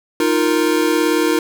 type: chord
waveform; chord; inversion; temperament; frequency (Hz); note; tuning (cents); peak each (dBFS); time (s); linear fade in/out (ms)
square; Eb suspended second; none; equal; 311.1 / 349.2 / 466.2; Eb4 / F4 / Bb4; 0 / 0 / 0; -18 / -19 / -20; 0.2-1.39; 2
effects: none